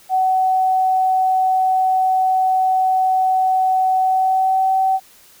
sine tone with pitch glide, 752 to 762.9 Hz, F#5 to G5, +28 to -47 cents, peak -13 dBFS, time 0.09-5 s, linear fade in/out 50 ms, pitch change +25 cents, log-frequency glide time 4-4.71 s, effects white hiss -48 dBFS RMS until 5.4 s

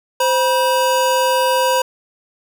square tone pair together, 520.6 / 967 Hz, C5 / B5, -9 / -37 cents, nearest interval major seventh, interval 1072 cents, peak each -17 dBFS, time 0.2-1.82 s, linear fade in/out 5 ms, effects none

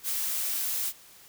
blue noise, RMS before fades -30 dBFS, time 0.03-0.93 s, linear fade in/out 50 ms, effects white hiss -53 dBFS RMS until 1.28 s

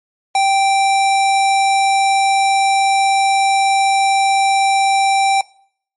square tone, 783 Hz, G5, 2 cents flat, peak -12 dBFS, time 0.35-5.41 s, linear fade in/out 2 ms, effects noise-tail reverb RT60 0.6 s tail -23 dB re dry + MP3 48 kbps

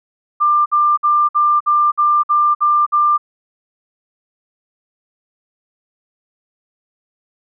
sine tone bursts, 1191 Hz, D6, 24 cents sharp, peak -10 dBFS, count 9, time 0.4-3.18 s, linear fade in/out 20 ms, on 260 ms, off 55 ms, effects none

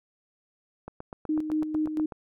click train, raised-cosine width 1 ms, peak -24 dBFS, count 11, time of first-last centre 0.88-2.122 s, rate 8.05 Hz
sine tone with tremolo, 309 Hz, D#4, 12 cents flat, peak -23 dBFS, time 1.29-2.06 s, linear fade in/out 5 ms, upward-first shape square, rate 4.4 Hz, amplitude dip 55%
effects none

